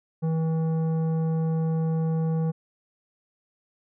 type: tone with tanh clipping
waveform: triangle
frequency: 161.3 Hz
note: E3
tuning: 37 cents flat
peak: -24 dBFS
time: 0.22-2.52 s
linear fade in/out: 20 ms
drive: 15 dB
effects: none